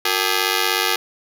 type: ring-modulated tone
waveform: 5% pulse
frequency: 412 Hz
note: G#4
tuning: 14 cents flat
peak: -3 dBFS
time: 0.05-0.96 s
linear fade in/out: 5 ms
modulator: 48.3 Hz
effects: none